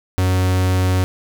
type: tone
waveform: 45% pulse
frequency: 92.5 Hz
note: F#2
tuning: in tune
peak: -14 dBFS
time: 0.18-1.04 s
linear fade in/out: 0 ms
effects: none